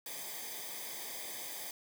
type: noise with comb filter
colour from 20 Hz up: white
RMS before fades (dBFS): -43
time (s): 0.06-1.71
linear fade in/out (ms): 2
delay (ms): 0.72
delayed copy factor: -0.8
effects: none